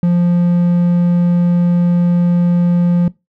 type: tone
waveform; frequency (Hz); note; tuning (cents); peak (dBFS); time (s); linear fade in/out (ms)
triangle; 174.6; F3; 0; -7; 0.03-3.08; 2
effects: noise-tail reverb RT60 0.2 s tail -20 dB re dry